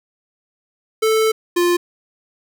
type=tone pair in turn; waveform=square; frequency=440 / 350.1 Hz; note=A4 / F4; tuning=0 / +4 cents; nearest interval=major third; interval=396 cents; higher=first; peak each=-14 dBFS; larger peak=neither; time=1.02-1.32 / 1.56-1.77 s; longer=first; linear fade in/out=10 ms; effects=none